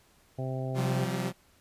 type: harmonic tone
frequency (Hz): 130.81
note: C3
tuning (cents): 0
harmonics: 1 / 2 / 3 / 4 / 5 / 6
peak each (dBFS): -32 / -40 / -41 / -41 / -40 / -45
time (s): 0.38-1.05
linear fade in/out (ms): 10
type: chord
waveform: sawtooth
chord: C suspended fourth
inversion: none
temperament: equal with one note detuned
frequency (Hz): 130.81 / 174.61 / 191.96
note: C3 / F3 / G3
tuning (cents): 0 / 0 / -36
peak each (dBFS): -30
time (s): 0.74-1.33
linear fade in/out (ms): 50
effects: pink hiss -63 dBFS RMS until 1.6 s + resampled to 32000 Hz